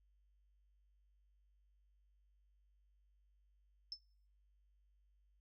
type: tone with exponential decay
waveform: sine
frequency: 5270 Hz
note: E8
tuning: 1 cent flat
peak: -38 dBFS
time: 3.92-4 s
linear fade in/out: 1 ms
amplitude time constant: 17 ms
effects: noise-tail reverb RT60 0.6 s tail -24 dB re dry + added 50 Hz sine -70 dBFS peak until 5.4 s